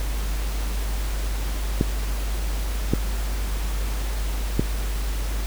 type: clicks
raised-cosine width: 3 ms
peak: -5 dBFS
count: 3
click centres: 1.811 / 2.936 / 4.595 s
effects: added 50 Hz sine -23 dBFS peak until 5.46 s + pink hiss -35 dBFS RMS until 5.46 s